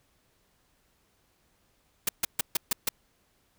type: noise bursts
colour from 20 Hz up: white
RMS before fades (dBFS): -25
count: 6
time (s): 2.07-2.89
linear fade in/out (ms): 5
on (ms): 20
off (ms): 140
effects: pink hiss -69 dBFS RMS until 3.58 s